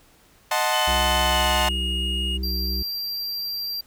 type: chord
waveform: sawtooth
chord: D# diminished seventh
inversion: none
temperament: equal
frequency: 622.3 / 740 / 880 / 1046.5 Hz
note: D#5 / F#5 / A5 / C6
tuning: 0 / 0 / 0 / 0 cents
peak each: -23 / -22 / -21 / -23 dBFS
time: 0.51-1.69 s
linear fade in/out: 5 ms
type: tone with pitch glide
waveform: triangle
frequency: 3013 to 2864 Hz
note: F#7 to F7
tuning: +31 to +43 cents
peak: -24 dBFS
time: 0.72-2.38 s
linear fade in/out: 20 ms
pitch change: -88 cents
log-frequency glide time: 1.21-1.67 s
type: harmonic tone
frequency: 64.4 Hz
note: C2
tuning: 27 cents flat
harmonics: 1 / 3 / 5 / 6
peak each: -25 / -35 / -39 / -41 dBFS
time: 0.87-2.83 s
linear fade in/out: 10 ms
type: tone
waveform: square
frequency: 4728 Hz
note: D8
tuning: 11 cents sharp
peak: -27 dBFS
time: 2.43-3.81 s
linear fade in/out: 5 ms
effects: pink hiss -56 dBFS RMS until 3.86 s